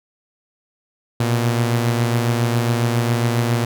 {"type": "beating tone pair", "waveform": "sawtooth", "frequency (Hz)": [117.5, 124.8], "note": ["A#2", "B2"], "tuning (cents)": [14, 19], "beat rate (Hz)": 7.3, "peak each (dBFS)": [-13, -21], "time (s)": [1.2, 3.65], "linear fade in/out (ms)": 5, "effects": []}